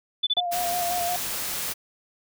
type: tone bursts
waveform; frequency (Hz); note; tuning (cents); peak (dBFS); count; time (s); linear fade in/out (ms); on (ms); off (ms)
sine; 3491; A7; -14; -19; 3; 0.23-0.406; 10; 40; 28
type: tone with vibrato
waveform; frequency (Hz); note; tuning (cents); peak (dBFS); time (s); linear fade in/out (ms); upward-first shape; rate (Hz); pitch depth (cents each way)
sine; 704; F5; +14; -25; 0.37-1.16; 0; square; 5.6; 24
type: noise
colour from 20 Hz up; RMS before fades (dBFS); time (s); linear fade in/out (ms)
white; -30; 0.51-1.74; 20
effects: none